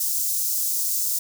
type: high-pass noise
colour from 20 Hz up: white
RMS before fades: -24 dBFS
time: 0-1.19 s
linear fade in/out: 5 ms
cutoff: 5600 Hz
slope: 24 dB/octave
effects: none